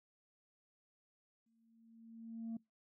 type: tone with exponential growth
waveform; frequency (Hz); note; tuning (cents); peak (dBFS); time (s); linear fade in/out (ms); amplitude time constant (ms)
sine; 227.4; A#3; -43; -36; 1.46-2.57; 5; 240
effects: noise-tail reverb RT60 0.2 s tail -25 dB re dry + tanh soft clip ceiling -38 dBFS